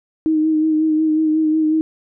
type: tone with vibrato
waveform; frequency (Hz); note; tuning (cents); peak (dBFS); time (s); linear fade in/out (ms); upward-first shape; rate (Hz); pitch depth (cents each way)
sine; 312.7; D#4; +9; -13; 0.26-1.81; 0; sine; 5.5; 27
effects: none